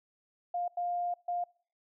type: tone bursts at uneven times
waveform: sine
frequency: 704 Hz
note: F5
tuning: 14 cents sharp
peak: -30 dBFS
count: 3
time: 0.54-0.68 / 0.77-1.14 / 1.28-1.44 s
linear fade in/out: 5 ms
effects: noise-tail reverb RT60 0.5 s tail -25 dB re dry